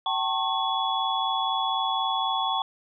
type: tone cluster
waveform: sine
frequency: 769 / 893 / 1090 / 3391 Hz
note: G5 / A5 / C#6 / G#7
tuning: -33 / +25 / -29 / +35 cents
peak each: -29 dBFS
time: 0.06-2.62 s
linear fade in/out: 2 ms
effects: none